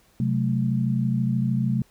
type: tone cluster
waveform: sine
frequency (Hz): 130.3 / 184.3 / 216.9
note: C3 / F#3 / A3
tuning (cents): -7 / -7 / -25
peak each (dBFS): -23 / -27 / -25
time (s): 0.2-1.82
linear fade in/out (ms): 2
effects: pink hiss -60 dBFS RMS until 1.9 s